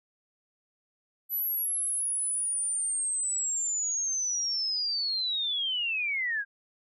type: linear sweep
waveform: sine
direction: down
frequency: 11990 to 1582 Hz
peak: -27 dBFS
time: 1.29-6.45 s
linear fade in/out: 50 ms
effects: none